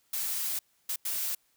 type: noise bursts at uneven times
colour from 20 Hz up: blue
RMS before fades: -32 dBFS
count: 3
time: 0.13-0.59 / 0.89-0.96 / 1.05-1.35 s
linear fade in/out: 5 ms
effects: white hiss -70 dBFS RMS until 1.56 s